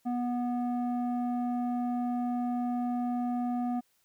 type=tone with low-pass filter; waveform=square; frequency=244.1 Hz; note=B3; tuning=20 cents flat; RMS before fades=-31 dBFS; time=0.05-3.81 s; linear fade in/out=20 ms; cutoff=720 Hz; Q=1.7; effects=white hiss -71 dBFS RMS until 4.04 s